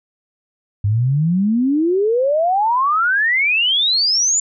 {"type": "exponential sweep", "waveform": "sine", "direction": "up", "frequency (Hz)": [98, 7210], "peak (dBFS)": -13, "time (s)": [0.84, 4.4], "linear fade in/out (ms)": 5, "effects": []}